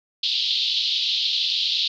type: band-pass noise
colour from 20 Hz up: pink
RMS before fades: -23 dBFS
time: 0.23-1.88 s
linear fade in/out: 5 ms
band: 3200 to 4400 Hz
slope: 48 dB/octave
effects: none